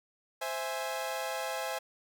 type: chord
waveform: sawtooth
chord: C augmented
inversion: none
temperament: equal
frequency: 523.3 / 659.3 / 830.6 Hz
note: C5 / E5 / G#5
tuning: 0 / 0 / 0 cents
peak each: -34 dBFS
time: 0.41-1.79 s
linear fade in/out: 10 ms
effects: none